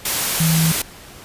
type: tone in noise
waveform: sine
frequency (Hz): 162.1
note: E3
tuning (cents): -29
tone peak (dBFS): -14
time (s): 0.4-0.72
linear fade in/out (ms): 5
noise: white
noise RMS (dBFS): -20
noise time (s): 0.05-0.82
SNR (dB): +3
effects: pink hiss -40 dBFS RMS until 1.24 s + resampled to 32000 Hz